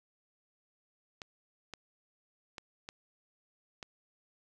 clicks, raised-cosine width 0.2 ms, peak -25 dBFS, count 5, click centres 1.218 / 1.737 / 2.582 / 2.889 / 3.828 s, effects none

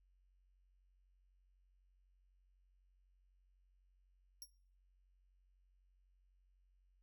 20% pulse tone with exponential decay, 5588 Hz, F8, in tune, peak -39 dBFS, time 4.42-4.5 s, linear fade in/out 1 ms, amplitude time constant 17 ms, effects noise-tail reverb RT60 0.5 s tail -22 dB re dry + added 46 Hz sine -70 dBFS peak until 7.02 s

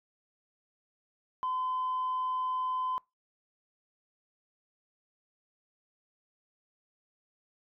sine tone, 1021 Hz, C6, 43 cents flat, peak -28 dBFS, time 1.43-2.98 s, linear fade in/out 0 ms, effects noise-tail reverb RT60 0.2 s tail -24 dB re dry + tanh soft clip ceiling -26 dBFS

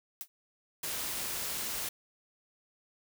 blue noise with exponential decay, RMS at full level -35 dBFS, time 0.21-0.28 s, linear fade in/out 0 ms, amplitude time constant 15 ms
white noise, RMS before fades -36 dBFS, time 0.83-1.89 s, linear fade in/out 5 ms
effects none

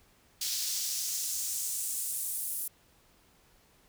pink noise with high-pass filter sweep, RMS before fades -34 dBFS, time 0.41-2.68 s, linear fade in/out 5 ms, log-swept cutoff 4600 to 11000 Hz, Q 1.7, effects pink hiss -64 dBFS RMS until 3.88 s

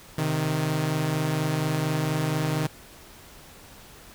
sawtooth tone pair together, 131.15 / 155.4 Hz, C3 / D#3, +4 / -2 cents, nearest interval minor third, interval 294 cents, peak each -25 / -21 dBFS, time 0.18-2.67 s, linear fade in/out 5 ms, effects pink hiss -48 dBFS RMS until 4.14 s

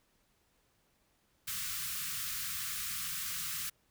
white band-stop noise, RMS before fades -38 dBFS, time 1.47-3.7 s, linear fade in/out 10 ms, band 200 to 1100 Hz, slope 96 dB/octave, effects pink hiss -73 dBFS RMS until 3.9 s

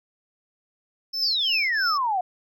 triangle tone with tremolo, 5274 Hz, E8, in tune, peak -22 dBFS, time 1.13-1.98 s, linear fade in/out 10 ms, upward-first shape triangle, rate 3 Hz, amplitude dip 95%
sine exponential sweep, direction down, 5130 to 704 Hz, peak -21 dBFS, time 1.22-2.21 s, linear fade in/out 5 ms
effects none

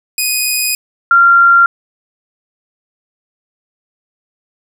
10% pulse / sine tone pair in turn, 2491 / 1382.8 Hz, D#7 / F6, +1 / -18 cents, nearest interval minor seventh, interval 1019 cents, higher first, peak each -4 dBFS, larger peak neither, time 0.18-0.75 / 1.11-1.66 s, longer first, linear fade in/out 2 ms, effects none

